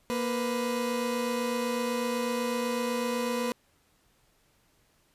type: tone pair together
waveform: 30% pulse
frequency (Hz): 235.6 / 499.2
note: A#3 / B4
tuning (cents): +19 / +19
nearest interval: octave + minor second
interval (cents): 1300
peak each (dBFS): -28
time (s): 0.1-3.52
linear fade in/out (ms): 0
effects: pink hiss -67 dBFS RMS until 5.14 s + resampled to 32000 Hz